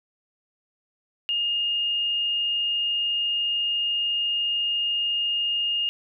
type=tone; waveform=sine; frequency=2837 Hz; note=F7; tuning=27 cents sharp; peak=-22 dBFS; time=1.29-5.89 s; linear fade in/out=0 ms; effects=none